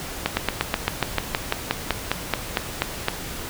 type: slowing click train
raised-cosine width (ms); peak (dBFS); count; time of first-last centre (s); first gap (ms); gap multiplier
0.3; -3; 17; 0.26-3.084; 110; 1.06
effects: pink hiss -33 dBFS RMS until 3.49 s